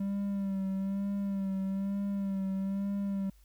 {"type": "tone with vibrato", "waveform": "triangle", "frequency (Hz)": 196, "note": "G3", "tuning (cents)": 0, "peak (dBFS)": -28, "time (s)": [0, 3.3], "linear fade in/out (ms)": 5, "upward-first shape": "sine", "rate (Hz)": 1.1, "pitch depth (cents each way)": 36, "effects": ["added 50 Hz sine -57 dBFS peak until 3.44 s", "white hiss -69 dBFS RMS until 3.44 s"]}